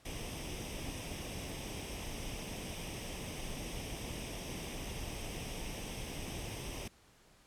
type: noise with comb filter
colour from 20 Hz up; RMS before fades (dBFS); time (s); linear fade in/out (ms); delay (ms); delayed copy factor
pink; -42; 0.05-6.88; 5; 0.35; +0.65
effects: pink hiss -64 dBFS RMS until 7.46 s + low-pass 11000 Hz 12 dB/octave